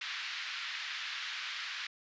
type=band-pass noise; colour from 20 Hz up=pink; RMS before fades=-40 dBFS; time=0.01-1.87 s; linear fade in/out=5 ms; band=1500 to 4500 Hz; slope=24 dB/octave; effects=resampled to 16000 Hz